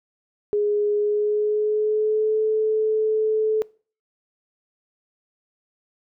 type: tone with pitch glide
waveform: sine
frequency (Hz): 415.3 to 434.4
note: G#4 to A4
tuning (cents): 0 to -22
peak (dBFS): -18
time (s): 0.53-3.62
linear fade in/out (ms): 0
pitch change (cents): +78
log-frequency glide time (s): 0.95-2.4
effects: noise-tail reverb RT60 0.4 s tail -23 dB re dry